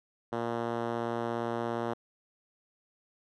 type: tone with band-pass filter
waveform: 5% pulse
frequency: 117.2 Hz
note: A#2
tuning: 10 cents sharp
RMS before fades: -33 dBFS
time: 0.32-1.94 s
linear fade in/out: 10 ms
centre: 360 Hz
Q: 0.59
effects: none